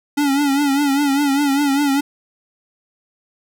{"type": "tone with vibrato", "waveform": "square", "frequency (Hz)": 281.7, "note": "C#4", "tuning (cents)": 28, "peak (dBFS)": -15, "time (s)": [0.17, 2.01], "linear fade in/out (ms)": 10, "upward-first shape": "triangle", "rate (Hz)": 5, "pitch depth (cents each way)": 86, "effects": []}